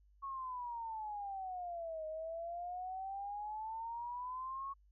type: exponential two-way sweep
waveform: sine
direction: down then up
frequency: 1108.7 to 622.3 to 1108.7 Hz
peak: -40 dBFS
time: 0.22-4.74 s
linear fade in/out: 20 ms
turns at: 2.06 s
effects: added 50 Hz sine -64 dBFS peak until 4.91 s